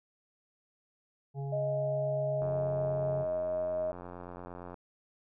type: harmonic tone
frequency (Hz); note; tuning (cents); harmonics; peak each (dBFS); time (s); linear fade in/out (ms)
138.59; C#3; 0; 1 / 3 / 5 / 6; -34 / -44 / -48 / -50; 1.34-3.26; 50
type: tone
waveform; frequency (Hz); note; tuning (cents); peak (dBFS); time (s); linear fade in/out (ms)
sine; 625; D#5; +8; -30; 1.52-3.92; 10
type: click train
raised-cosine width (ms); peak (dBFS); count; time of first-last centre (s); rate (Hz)
1; -30; 207; 2.42-4.742; 88.7
effects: none